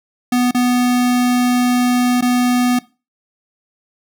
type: tone with dropouts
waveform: square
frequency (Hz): 246.9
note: B3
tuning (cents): 0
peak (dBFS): -13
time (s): 0.32-2.79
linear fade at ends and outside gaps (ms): 5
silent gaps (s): 0.511-0.546 / 2.21-2.223
effects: noise-tail reverb RT60 0.3 s tail -20 dB re dry